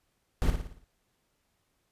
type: noise with echo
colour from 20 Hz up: brown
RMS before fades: -24 dBFS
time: 0.42-0.5 s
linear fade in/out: 0 ms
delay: 57 ms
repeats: 6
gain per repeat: -6 dB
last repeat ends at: 0.842 s
effects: pink hiss -75 dBFS RMS until 1.91 s + resampled to 32000 Hz